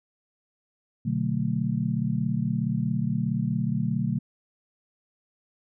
sine chord, B minor seventh, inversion none, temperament just, 123.47 / 148.16 / 185.21 / 222.2 Hz, B2 / D3 / F#3 / A3, 0 / +16 / +2 / +17 cents, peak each -29 dBFS, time 1.05-4.19 s, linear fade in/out 10 ms, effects none

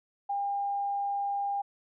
sine tone, 803 Hz, G5, 41 cents sharp, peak -28 dBFS, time 0.29-1.62 s, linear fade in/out 10 ms, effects none

